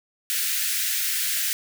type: high-pass noise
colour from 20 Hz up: white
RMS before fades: -25 dBFS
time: 0.3-1.53 s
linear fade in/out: 0 ms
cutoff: 1500 Hz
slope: 48 dB/octave
effects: none